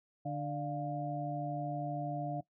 harmonic tone with a mistuned harmonic, 147.7 Hz, D3, 10 cents sharp, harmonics 1 / 2 / 4 / 5, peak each -38 / -41 / -44 / -39 dBFS, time 0.25-2.41 s, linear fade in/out 10 ms, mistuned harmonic 5, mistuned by -84 cents, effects noise-tail reverb RT60 0.1 s tail -18 dB re dry

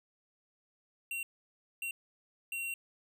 square tone bursts at uneven times, 2743 Hz, F7, 32 cents flat, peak -36 dBFS, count 3, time 1.11-1.23 / 1.82-1.91 / 2.52-2.74 s, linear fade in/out 2 ms, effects none

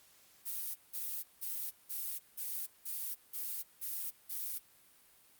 violet noise bursts, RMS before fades -39 dBFS, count 9, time 0.45-4.59 s, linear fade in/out 20 ms, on 300 ms, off 180 ms, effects white hiss -64 dBFS RMS until 5.39 s + Opus 48 kbps

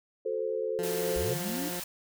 sine chord, F# diminished, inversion none, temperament equal, 370 / 440 / 523.3 Hz, F#4 / A4 / C5, 0 / 0 / 0 cents, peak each -37 / -31 / -33 dBFS, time 0.25-1.34 s, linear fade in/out 10 ms
15% pulse tone with pitch glide, 174.61 to 177.35 Hz, F3 to F3, 0 to +27 cents, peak -29 dBFS, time 0.79-1.8 s, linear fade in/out 0 ms, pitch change +27 cents, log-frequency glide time 0.89-1.56 s
white noise, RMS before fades -38 dBFS, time 0.83-1.84 s, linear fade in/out 5 ms
sine linear sweep, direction up, 52.1 to 311.1 Hz, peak -33 dBFS, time 1.16-1.69 s, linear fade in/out 0 ms
effects none

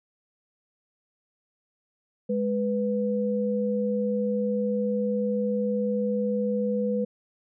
sine tone pair together, 207.7 / 494 Hz, G#3 / B4, 0 / 0 cents, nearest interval octave + minor third, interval 1500 cents, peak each -26 dBFS, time 2.29-7.05 s, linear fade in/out 10 ms, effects none

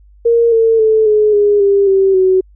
sine tone with pitch steps, 466.2 / 451.9 / 438 / 424.6 / 411.5 / 398.9 / 386.6 / 374.8 Hz, A#4 / A4 / A4 / G#4 / G#4 / G4 / G4 / F#4, 0 / +46 / -8 / +38 / -16 / +30 / -24 / +22 cents, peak -7 dBFS, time 0.25-2.41 s, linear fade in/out 10 ms, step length 270 ms, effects added 50 Hz sine -41 dBFS peak until 2.55 s

